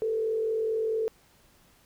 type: tone with frequency modulation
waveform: sine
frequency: 444.1 Hz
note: A4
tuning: 16 cents sharp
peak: -25 dBFS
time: 0.02-1.08 s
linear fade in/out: 0 ms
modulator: 44.5 Hz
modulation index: 0.52
effects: pink hiss -61 dBFS RMS until 1.85 s